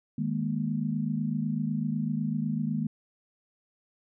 sine chord, D# suspended fourth, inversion none, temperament equal with one note detuned, 155.56 / 207.7 / 235.7 Hz, D#3 / G#3 / A#3, 0 / 0 / +19 cents, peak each -31 dBFS, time 0.18-2.87 s, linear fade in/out 5 ms, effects none

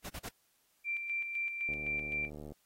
pink noise bursts, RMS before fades -43 dBFS, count 3, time 0.04-0.292 s, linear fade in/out 10 ms, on 56 ms, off 42 ms
sine tone with tremolo, 2357 Hz, D7, 6 cents sharp, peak -32 dBFS, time 0.84-2.3 s, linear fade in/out 50 ms, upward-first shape square, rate 3.9 Hz, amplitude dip 45%
click train, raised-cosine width 2 ms, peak -33 dBFS, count 63, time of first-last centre 1.69-2.52 s, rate 74.7 Hz
effects white hiss -73 dBFS RMS until 2.65 s + AAC 48 kbps

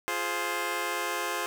10% pulse chord, F minor, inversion none, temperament just, 349.2 / 419.1 / 523.8 Hz, F4 / Ab4 / C5, 0 / +16 / +2 cents, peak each -26 dBFS, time 0.08-1.46 s, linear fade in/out 0 ms, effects none

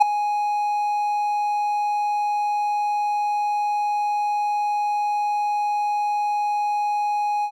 triangle tone with ADSR envelope, 830.6 Hz, G#5, in tune, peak -5 dBFS, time 0-7.51 s, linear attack 19 ms, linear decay 8 ms, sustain -13 dB, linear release 68 ms, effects none

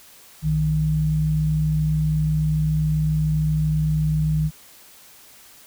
sine tone pair together, 61.6 / 154.6 Hz, B1 / D#3, -4 / -11 cents, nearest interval octave + major third, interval 1593 cents, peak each -26 / -18 dBFS, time 0.42-4.51 s, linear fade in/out 50 ms, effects white hiss -48 dBFS RMS until 5.66 s

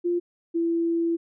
sine tone pair in turn, 348.7 / 335.1 Hz, F4 / E4, -3 / +29 cents, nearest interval minor second, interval 68 cents, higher first, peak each -21 dBFS, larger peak neither, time 0.04-0.2 / 0.54-1.17 s, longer second, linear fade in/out 20 ms, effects none

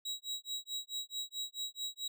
35% pulse tone with tremolo, 3856 Hz, B7, 42 cents flat, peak -33 dBFS, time 0.05-2.08 s, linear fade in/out 5 ms, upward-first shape sine, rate 4.6 Hz, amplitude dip 100%, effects none

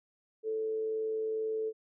sine tone with amplitude modulation, 438.9 Hz, A4, 4 cents flat, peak -29 dBFS, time 0.43-1.73 s, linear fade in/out 50 ms, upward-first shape sine, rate 110 Hz, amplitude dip 30%, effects none

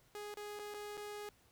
sawtooth tone with dropouts, 415.3 Hz, G#4, in tune, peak -40 dBFS, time 0.15-1.29 s, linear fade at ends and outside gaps 0 ms, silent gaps 0.341-0.372 / 0.59-0.595 / 0.74-0.744 / 0.971-0.977 s, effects pink hiss -69 dBFS RMS until 1.51 s

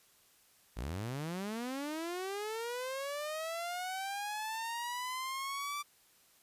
sawtooth linear sweep, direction up, 49.07 to 1174.7 Hz, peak -33 dBFS, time 0.76-5.83 s, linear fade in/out 20 ms, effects white hiss -66 dBFS RMS until 6.42 s + resampled to 32000 Hz

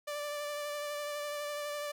sawtooth tone with vibrato, 587 Hz, D5, 1 cent flat, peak -32 dBFS, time 0.07-1.92 s, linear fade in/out 10 ms, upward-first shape sine, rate 12 Hz, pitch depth 17 cents each way, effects none

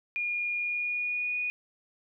sine tone with pitch glide, 2428 to 2465 Hz, D#7 to D#7, -43 to -17 cents, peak -28 dBFS, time 0.16-1.5 s, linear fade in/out 0 ms, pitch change +26 cents, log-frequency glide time 0.57-1.39 s, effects none

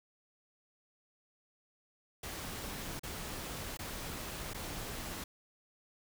pink noise with dropouts, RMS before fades -42 dBFS, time 2.23-5.24 s, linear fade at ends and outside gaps 5 ms, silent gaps 2.995-3.033 / 3.772-3.79 / 4.535-4.544 s, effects none

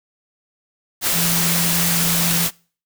sine tone in noise, 170 Hz, F3, 46 cents flat, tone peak -22 dBFS, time 1.12-2.49 s, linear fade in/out 50 ms, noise white, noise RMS -19 dBFS, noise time 1.01-2.51 s, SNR -6 dB, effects noise-tail reverb RT60 0.4 s tail -24 dB re dry

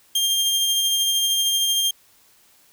sawtooth tone with tremolo, 3198 Hz, G7, 34 cents sharp, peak -14 dBFS, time 0.15-1.91 s, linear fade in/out 5 ms, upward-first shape sine, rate 13 Hz, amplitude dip 25%, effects white hiss -56 dBFS RMS until 2.72 s

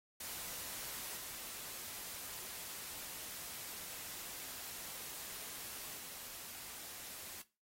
white noise with level steps, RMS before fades -45 / -47 / -49 dBFS, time 0.2-7.42 s, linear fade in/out 5 ms, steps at 1.16 / 5.97 s, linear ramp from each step 20 ms, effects noise-tail reverb RT60 0.3 s tail -18 dB re dry + AAC 48 kbps

